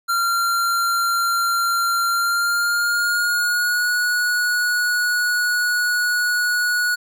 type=tone with pitch glide; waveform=square; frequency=1379 to 1461 Hz; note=F6 to F#6; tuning=-22 to -22 cents; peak=-18 dBFS; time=0.08-6.96 s; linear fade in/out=20 ms; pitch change=+100 cents; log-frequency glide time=2.09-3.91 s; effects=none